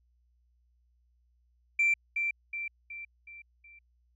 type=tone with echo; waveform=sine; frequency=2349 Hz; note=D7; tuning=in tune; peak=-21 dBFS; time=1.79-1.94 s; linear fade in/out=5 ms; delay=370 ms; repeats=5; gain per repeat=-6 dB; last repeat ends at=3.79 s; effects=tanh soft clip ceiling -19 dBFS + added 60 Hz sine -66 dBFS peak until 4.15 s